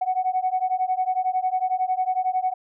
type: beating tone pair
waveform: sine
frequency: 738 / 749 Hz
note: F#5 / F#5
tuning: -5 / +21 cents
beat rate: 11 Hz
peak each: -23 dBFS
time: 0.01-2.54 s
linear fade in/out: 10 ms
effects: tanh soft clip ceiling -14 dBFS